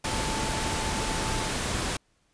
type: tone in noise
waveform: sine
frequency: 880 Hz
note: A5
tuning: in tune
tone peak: -35 dBFS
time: 0.05-1.49 s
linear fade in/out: 5 ms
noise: pink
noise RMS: -29 dBFS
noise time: 0.04-1.97 s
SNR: -9 dB
effects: pink hiss -69 dBFS RMS until 2.33 s + resampled to 22050 Hz